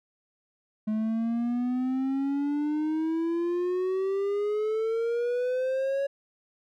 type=exponential sweep; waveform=triangle; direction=up; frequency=213.6 to 559 Hz; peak=-23 dBFS; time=0.87-6.07 s; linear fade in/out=10 ms; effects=none